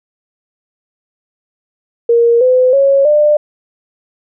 sine tone with pitch steps, 468.6 / 508.1 / 550.9 / 597.3 Hz, A#4 / B4 / C#5 / D5, +9 / +49 / -11 / +29 cents, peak -6 dBFS, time 2.09-3.37 s, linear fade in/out 5 ms, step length 320 ms, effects none

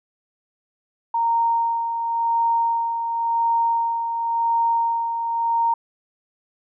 sine tone with tremolo, 926 Hz, A#5, 12 cents flat, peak -16 dBFS, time 1.14-5.74 s, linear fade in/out 5 ms, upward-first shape sine, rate 0.93 Hz, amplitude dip 50%, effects none

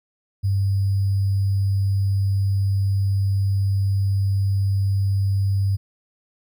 sine tone with sample-and-hold, 98 Hz, G2, in tune, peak -17 dBFS, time 0.43-5.77 s, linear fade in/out 20 ms, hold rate 4900 Hz, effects none

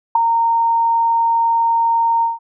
sine tone with ADSR envelope, 922 Hz, A#5, 19 cents flat, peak -5 dBFS, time 0.15-2.39 s, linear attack 7 ms, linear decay 4 ms, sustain -7 dB, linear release 160 ms, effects none

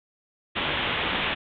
white low-pass noise, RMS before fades -27 dBFS, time 0.55-1.35 s, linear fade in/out 20 ms, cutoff 3600 Hz, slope 96 dB/octave, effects none

